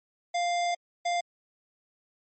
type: tone bursts at uneven times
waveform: square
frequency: 698.5 Hz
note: F5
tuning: in tune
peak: -26 dBFS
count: 2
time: 0.34-0.75 / 1.05-1.21 s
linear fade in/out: 10 ms
effects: MP3 32 kbps